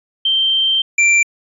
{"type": "tone pair in turn", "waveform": ["sine", "square"], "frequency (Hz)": [3136, 2356], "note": ["G7", "D7"], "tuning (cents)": [0, 5], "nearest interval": "perfect fourth", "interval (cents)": 495, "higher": "first", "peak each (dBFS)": [-12, -10], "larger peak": "second", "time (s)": [[0.25, 0.82], [0.98, 1.23]], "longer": "first", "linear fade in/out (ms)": 5, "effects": ["resampled to 24000 Hz"]}